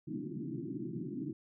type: band-pass noise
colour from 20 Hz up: white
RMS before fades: -40 dBFS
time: 0.07-1.33 s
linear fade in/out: 5 ms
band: 120 to 360 Hz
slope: 96 dB/octave
effects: none